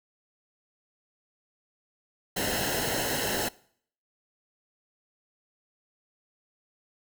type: noise with comb filter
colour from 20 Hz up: pink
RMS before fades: -29 dBFS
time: 2.36-3.49 s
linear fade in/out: 10 ms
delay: 0.85 ms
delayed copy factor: -0.75
effects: noise-tail reverb RT60 0.6 s tail -22 dB re dry